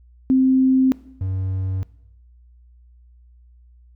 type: tone pair in turn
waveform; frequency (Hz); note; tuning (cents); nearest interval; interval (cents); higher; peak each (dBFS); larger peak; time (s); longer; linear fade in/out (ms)
sine / triangle; 261.6 / 94.54; C4 / F#2; 0 / +38; octave + tritone; 1762; first; -12 / -19; first; 0.3-0.92 / 1.21-1.83; neither; 0
effects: noise-tail reverb RT60 0.8 s tail -20 dB re dry + added 60 Hz sine -47 dBFS peak until 3.95 s

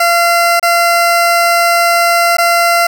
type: tone with dropouts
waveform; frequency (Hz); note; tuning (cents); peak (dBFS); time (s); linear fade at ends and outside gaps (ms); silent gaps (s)
20% pulse; 686; F5; -31; -3; 0-2.87; 5; 0.597-0.627 / 2.37-2.383
effects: none

